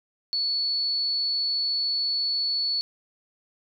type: tone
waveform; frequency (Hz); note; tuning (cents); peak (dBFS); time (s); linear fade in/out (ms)
sine; 4427; C#8; -3; -23; 0.33-2.81; 0
effects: none